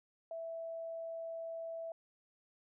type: tone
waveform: sine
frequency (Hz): 659.3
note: E5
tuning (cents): 0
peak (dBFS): -40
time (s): 0.31-1.92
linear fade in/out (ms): 2
effects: none